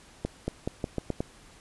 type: accelerating click train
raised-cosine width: 2 ms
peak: -15 dBFS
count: 7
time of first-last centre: 0.25-1.205 s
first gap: 230 ms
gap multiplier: 0.85
effects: pink hiss -54 dBFS RMS until 1.6 s + resampled to 24000 Hz